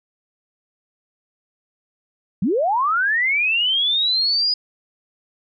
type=linear sweep; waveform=sine; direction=up; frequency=155.6 to 4979 Hz; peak=-16 dBFS; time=2.42-4.54 s; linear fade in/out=5 ms; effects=none